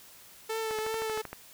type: tone with vibrato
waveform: sawtooth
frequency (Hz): 440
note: A4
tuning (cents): 0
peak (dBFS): -27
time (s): 0.49-1.22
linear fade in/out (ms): 10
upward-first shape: triangle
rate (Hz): 2.6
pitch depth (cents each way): 31
type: click train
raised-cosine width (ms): 0.5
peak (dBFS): -23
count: 9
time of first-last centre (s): 0.71-1.33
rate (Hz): 12.9
effects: white hiss -53 dBFS RMS until 1.53 s